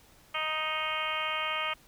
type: harmonic tone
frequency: 311.9 Hz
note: D#4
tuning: 4 cents sharp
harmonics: 2 / 3 / 4 / 5 / 6 / 7 / 8 / 9 / 10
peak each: -40 / -40 / -34 / -44 / -42 / -36 / -38 / -39 / -38 dBFS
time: 0.34-1.74 s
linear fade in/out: 10 ms
effects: pink hiss -59 dBFS RMS until 1.87 s